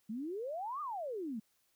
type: exponential two-way sweep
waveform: sine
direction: up then down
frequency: 205.6 to 1244.5 to 205.6 Hz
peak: -37 dBFS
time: 0.09-1.4 s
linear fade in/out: 10 ms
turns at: 0.81 s
effects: white hiss -75 dBFS RMS until 1.75 s